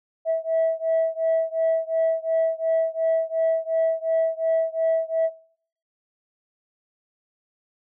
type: beating tone pair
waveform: sine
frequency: 650 / 652.8 Hz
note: E5 / E5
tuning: -24 / -17 cents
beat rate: 2.8 Hz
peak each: -22 / -22 dBFS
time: 0.25-5.3 s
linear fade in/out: 50 ms
effects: noise-tail reverb RT60 0.6 s tail -22 dB re dry + tanh soft clip ceiling -15 dBFS